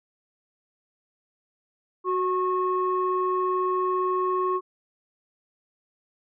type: tone pair together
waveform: sine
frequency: 370 / 1092.2 Hz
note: F#4 / C#6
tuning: 0 / -26 cents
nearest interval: octave + perfect fifth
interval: 1874 cents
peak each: -24 dBFS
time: 2.04-4.61 s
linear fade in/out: 50 ms
effects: tanh soft clip ceiling -15 dBFS